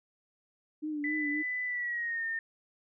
sine tone with vibrato, 300 Hz, D4, 37 cents sharp, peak -32 dBFS, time 0.82-1.43 s, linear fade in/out 20 ms, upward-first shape triangle, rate 3.7 Hz, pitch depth 60 cents each way
sine tone with pitch glide, 1996 to 1819.8 Hz, B6 to A#6, +18 to -42 cents, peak -31 dBFS, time 1.04-2.39 s, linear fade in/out 2 ms, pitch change -160 cents, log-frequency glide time 1.65-2.25 s
effects none

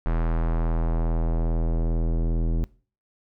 square tone with low-pass filter sweep, 41.2 Hz, E1, in tune, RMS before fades -23 dBFS, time 0.06-2.64 s, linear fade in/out 0 ms, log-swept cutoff 1500 to 340 Hz, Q 1.1, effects noise-tail reverb RT60 0.4 s tail -22 dB re dry

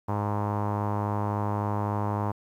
sawtooth tone with low-pass filter, 103.6 Hz, G#2, 4 cents flat, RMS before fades -28 dBFS, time 0.08-2.32 s, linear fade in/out 10 ms, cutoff 970 Hz, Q 4, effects 10-bit

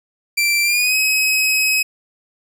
sawtooth tone with pitch glide, 2349 to 2547 Hz, D7 to D#7, 0 to +40 cents, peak -11 dBFS, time 0.37-1.83 s, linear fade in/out 10 ms, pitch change +140 cents, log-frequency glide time 0.63-0.96 s, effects none

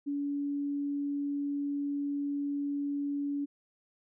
sine tone, 285 Hz, C#4, 48 cents sharp, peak -30 dBFS, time 0.06-3.46 s, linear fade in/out 20 ms, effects none

